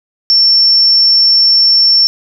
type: tone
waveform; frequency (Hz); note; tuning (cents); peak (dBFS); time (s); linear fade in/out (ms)
sine; 5420; E8; +47; -5; 0.3-2.07; 0
effects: 7-bit